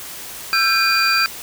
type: tone cluster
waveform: triangle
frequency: 1338 / 1579 / 2443 / 4693 Hz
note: E6 / G6 / D#7 / D8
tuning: +25 / +12 / -32 / -2 cents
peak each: -18 dBFS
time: 0.53-1.26 s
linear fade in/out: 0 ms
effects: white hiss -33 dBFS RMS until 1.42 s